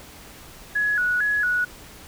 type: tone with vibrato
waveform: sine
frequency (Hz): 1571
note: G6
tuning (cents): +3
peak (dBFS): -19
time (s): 0.75-1.65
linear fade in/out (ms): 10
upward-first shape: square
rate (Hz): 2.2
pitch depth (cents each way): 120
effects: pink hiss -44 dBFS RMS until 2.07 s